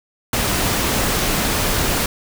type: noise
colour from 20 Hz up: pink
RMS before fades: -19 dBFS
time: 0.33-2.06 s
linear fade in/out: 2 ms
effects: none